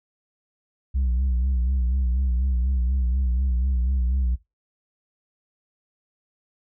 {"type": "tone with vibrato", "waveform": "sine", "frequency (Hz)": 63.3, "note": "B1", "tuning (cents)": 43, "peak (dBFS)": -17, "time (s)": [0.94, 4.36], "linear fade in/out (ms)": 20, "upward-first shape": "sine", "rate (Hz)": 4.1, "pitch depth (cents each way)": 88, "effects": ["noise-tail reverb RT60 0.2 s tail -19 dB re dry", "tanh soft clip ceiling -18 dBFS"]}